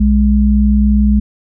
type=tone pair together; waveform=sine; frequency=61.74 / 208 Hz; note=B1 / G#3; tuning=0 / +3 cents; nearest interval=octave + major sixth; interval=2103 cents; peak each=-10 dBFS; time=0-1.2 s; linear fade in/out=10 ms; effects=none